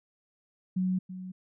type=tone with echo; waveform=sine; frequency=185 Hz; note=F#3; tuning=in tune; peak=-25 dBFS; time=0.76-0.99 s; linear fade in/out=10 ms; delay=330 ms; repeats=1; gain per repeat=-12 dB; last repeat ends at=1.32 s; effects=none